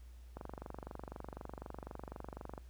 click train, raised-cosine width 1 ms, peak -30 dBFS, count 54, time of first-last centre 0.37-2.578 s, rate 24 Hz, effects added 60 Hz sine -51 dBFS peak until 2.69 s + pink hiss -69 dBFS RMS until 2.69 s

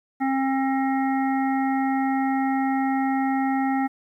harmonic tone, 268 Hz, C4, 42 cents sharp, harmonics 1 / 3 / 5 / 7 / 8, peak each -22 / -25 / -35 / -34 / -40 dBFS, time 0.2-3.88 s, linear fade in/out 20 ms, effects 10-bit

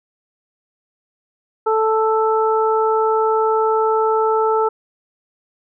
harmonic tone, 440 Hz, A4, in tune, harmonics 1 / 2 / 3, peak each -16 / -19 / -21 dBFS, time 1.66-4.69 s, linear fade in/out 10 ms, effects none

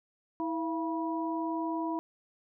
sine tone cluster, 324.7 / 679 / 973 Hz, E4 / F5 / B5, -26 / -49 / -26 cents, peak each -32 / -39 / -35 dBFS, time 0.4-1.99 s, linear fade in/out 0 ms, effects none

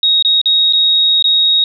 sine tone with dropouts, 3768 Hz, A#7, 18 cents sharp, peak -8 dBFS, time 0.03-1.64 s, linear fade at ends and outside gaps 2 ms, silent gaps 0.225-0.248 / 0.415-0.457 / 0.726-0.733 / 1.225-1.242 s, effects none

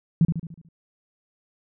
sine tone with echo, 164.81 Hz, E3, in tune, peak -13 dBFS, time 0.21-0.25 s, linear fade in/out 2 ms, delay 73 ms, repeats 6, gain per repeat -6 dB, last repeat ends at 0.688 s, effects none

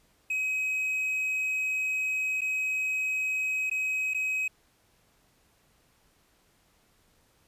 triangle tone with dropouts, 2537 Hz, D#7, 33 cents sharp, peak -25 dBFS, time 0.3-4.48 s, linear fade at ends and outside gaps 5 ms, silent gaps 2.409-2.416 / 3.699-3.712 / 4.137-4.145 s, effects pink hiss -66 dBFS RMS until 7.47 s + resampled to 32000 Hz

